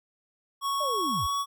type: tone with pitch glide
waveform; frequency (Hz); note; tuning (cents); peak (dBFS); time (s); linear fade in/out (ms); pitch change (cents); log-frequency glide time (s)
square; 1108.7 to 1124.8; C#6 to C#6; 0 to +25; -27; 0.61-1.46; 50; +25; 1.18-1.34
type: linear sweep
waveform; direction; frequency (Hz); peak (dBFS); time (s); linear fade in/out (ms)
sine; down; 620 to 51.91; -31; 0.8-1.27; 10
effects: none